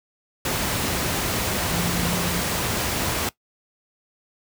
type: tone in noise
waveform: sine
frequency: 174.61 Hz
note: F3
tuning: in tune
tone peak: -26 dBFS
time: 1.71-2.4 s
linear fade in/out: 2 ms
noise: pink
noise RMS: -24 dBFS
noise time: 0.45-3.29 s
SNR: -5 dB
effects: noise-tail reverb RT60 0.1 s tail -19 dB re dry + high-pass 60 Hz 12 dB/octave